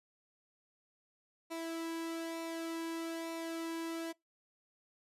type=tone with flanger; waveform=sawtooth; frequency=329.6 Hz; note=E4; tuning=in tune; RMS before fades=-40 dBFS; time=1.5-4.13 s; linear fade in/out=20 ms; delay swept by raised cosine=0.62 to 1.44 ms; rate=1.1 Hz; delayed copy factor=-0.5; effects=noise-tail reverb RT60 0.2 s tail -26 dB re dry + resampled to 32000 Hz